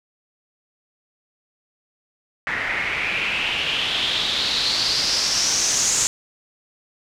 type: noise with low-pass filter sweep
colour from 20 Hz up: white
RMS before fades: -22 dBFS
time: 2.47-6.07 s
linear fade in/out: 0 ms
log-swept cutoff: 1900 to 7100 Hz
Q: 5.1
effects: none